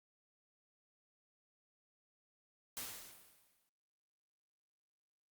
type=noise with exponential decay; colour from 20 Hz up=white; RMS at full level=-42 dBFS; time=2.77-3.69 s; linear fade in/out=0 ms; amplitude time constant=200 ms; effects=Opus 48 kbps